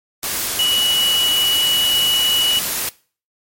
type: tone in noise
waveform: sine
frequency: 2935 Hz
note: F#7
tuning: 15 cents flat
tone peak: -14 dBFS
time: 0.59-2.59 s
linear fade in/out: 2 ms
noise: white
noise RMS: -22 dBFS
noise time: 0.23-2.89 s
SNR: +5 dB
effects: noise-tail reverb RT60 0.4 s tail -21 dB re dry + MP3 64 kbps